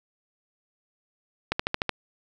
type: click train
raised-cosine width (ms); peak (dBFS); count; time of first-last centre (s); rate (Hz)
0.3; -8; 6; 1.52-1.893; 13.4
effects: none